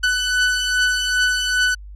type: beating tone pair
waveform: sawtooth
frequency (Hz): 1493 / 1495.5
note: F#6 / F#6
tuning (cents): +15 / +18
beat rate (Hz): 2.5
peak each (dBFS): -19 / -14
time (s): 0.03-1.75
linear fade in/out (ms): 10
effects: added 50 Hz sine -34 dBFS peak until 1.95 s + low-pass 8000 Hz 12 dB/octave

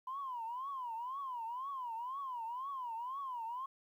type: tone with vibrato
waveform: sine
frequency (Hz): 1004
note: B5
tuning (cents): +28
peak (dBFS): -38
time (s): 0.07-3.66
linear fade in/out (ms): 5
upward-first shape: triangle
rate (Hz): 2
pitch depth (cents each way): 220
effects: tanh soft clip ceiling -34 dBFS + 12-bit

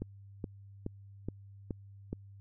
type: click train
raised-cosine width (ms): 3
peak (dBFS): -23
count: 6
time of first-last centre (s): 0.02-2.13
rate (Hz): 2.37
effects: added 99 Hz sine -50 dBFS peak until 2.4 s

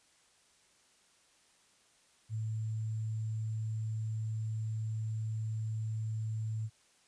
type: tone with sample-and-hold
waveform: sine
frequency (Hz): 110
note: A2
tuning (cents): 0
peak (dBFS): -33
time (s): 2.29-6.7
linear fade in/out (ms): 50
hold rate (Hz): 7350
effects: white hiss -67 dBFS RMS until 7.07 s + resampled to 22050 Hz

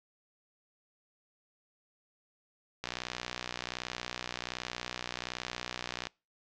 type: click train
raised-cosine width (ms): 0.2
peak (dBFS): -18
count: 199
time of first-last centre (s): 2.84-6.07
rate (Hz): 61.3
effects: noise-tail reverb RT60 0.3 s tail -25 dB re dry + low-pass 7000 Hz 12 dB/octave

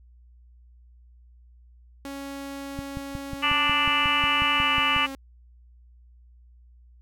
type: tone with pitch glide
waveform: sawtooth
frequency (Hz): 277.2 to 270.9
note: C#4 to C#4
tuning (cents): 0 to -40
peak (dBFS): -30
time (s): 2.05-5.15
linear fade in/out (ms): 0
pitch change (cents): -40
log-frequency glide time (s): 4.54-4.69
type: click train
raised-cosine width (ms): 5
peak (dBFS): -21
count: 13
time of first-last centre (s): 2.79-4.964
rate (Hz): 5.52
type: harmonic tone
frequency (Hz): 293.7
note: D4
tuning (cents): 0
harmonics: 3 / 4 / 5 / 6 / 7 / 8 / 9 / 10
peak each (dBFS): -32 / -25 / -35 / -33 / -30 / -30 / -27 / -26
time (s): 3.42-5.07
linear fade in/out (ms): 20
effects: added 60 Hz sine -50 dBFS peak until 7.01 s

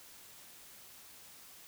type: silence
effects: white hiss -55 dBFS RMS until 1.67 s

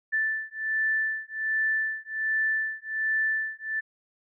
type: beating tone pair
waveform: sine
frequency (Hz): 1760 / 1761.3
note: A6 / A6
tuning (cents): 0 / +1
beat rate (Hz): 1.3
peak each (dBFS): -28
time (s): 0.12-3.81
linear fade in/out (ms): 20
effects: none

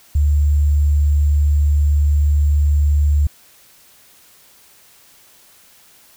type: tone with sample-and-hold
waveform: sine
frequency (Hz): 73.3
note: D2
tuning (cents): -3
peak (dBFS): -11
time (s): 0.15-3.27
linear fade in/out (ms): 5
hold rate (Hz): 7350
effects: white hiss -49 dBFS RMS until 6.16 s

